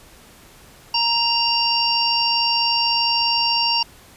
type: harmonic tone with a mistuned harmonic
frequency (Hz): 932.3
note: A#5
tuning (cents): 0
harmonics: 1 / 3 / 5 / 6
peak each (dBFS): -22 / -22 / -22 / -22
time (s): 0.94-3.83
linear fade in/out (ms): 5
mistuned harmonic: 6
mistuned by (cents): -25
effects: pink hiss -47 dBFS RMS until 4.16 s + resampled to 32000 Hz